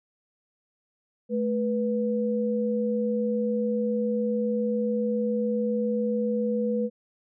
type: tone pair together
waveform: sine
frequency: 216.8 / 489.6 Hz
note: A3 / B4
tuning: -25 / -15 cents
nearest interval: octave + major second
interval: 1410 cents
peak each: -26 dBFS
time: 1.29-6.9 s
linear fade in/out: 50 ms
effects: none